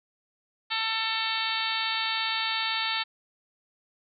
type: harmonic tone with a mistuned harmonic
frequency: 445.6 Hz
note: A4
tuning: 22 cents sharp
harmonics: 2 / 3 / 4 / 5 / 6 / 7 / 8 / 9 / 10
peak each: -35 / -35 / -35 / -35 / -35 / -35 / -35 / -35 / -35 dBFS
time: 0.7-3.04 s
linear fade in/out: 20 ms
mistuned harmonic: 9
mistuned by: -59 cents
effects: none